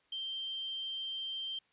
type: tone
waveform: sine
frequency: 3143 Hz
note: G7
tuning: 4 cents sharp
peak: -36 dBFS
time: 0.12-1.59 s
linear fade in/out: 5 ms
effects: white hiss -71 dBFS RMS until 1.72 s + resampled to 8000 Hz